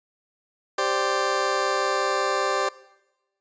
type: chord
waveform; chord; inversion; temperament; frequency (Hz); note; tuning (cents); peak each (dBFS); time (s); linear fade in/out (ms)
20% pulse; G suspended fourth; none; just; 392 / 522.7 / 588; G4 / C5 / D5; 0 / -2 / +2; -22; 0.78-2.69; 5
effects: noise-tail reverb RT60 1.0 s tail -20 dB re dry + resampled to 16000 Hz